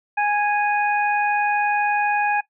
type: harmonic tone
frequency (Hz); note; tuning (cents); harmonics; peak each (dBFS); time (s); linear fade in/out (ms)
828; G#5; -5; 1 / 2 / 3; -19 / -24 / -26; 0.17-2.41; 10
effects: noise-tail reverb RT60 0.1 s tail -17 dB re dry